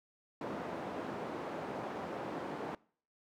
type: band-pass noise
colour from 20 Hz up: white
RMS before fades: -41 dBFS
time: 0.41-2.75 s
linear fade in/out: 2 ms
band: 180 to 720 Hz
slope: 12 dB/octave
effects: noise-tail reverb RT60 0.5 s tail -23 dB re dry